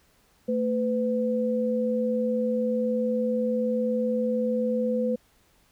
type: tone pair together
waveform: sine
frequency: 224 / 502.9 Hz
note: A3 / B4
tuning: +31 / +31 cents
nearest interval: octave + major second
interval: 1400 cents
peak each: -26 / -25 dBFS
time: 0.48-5.16 s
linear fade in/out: 10 ms
effects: pink hiss -63 dBFS RMS until 5.71 s